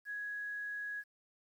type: tone with quantisation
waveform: sine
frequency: 1668 Hz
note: G#6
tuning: 7 cents sharp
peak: -38 dBFS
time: 0.05-1.04 s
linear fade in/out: 50 ms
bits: 11
effects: none